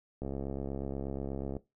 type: click train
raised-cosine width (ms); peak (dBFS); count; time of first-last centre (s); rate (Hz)
2; -24; 93; 0.22-1.567; 68.3
effects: noise-tail reverb RT60 0.2 s tail -17 dB re dry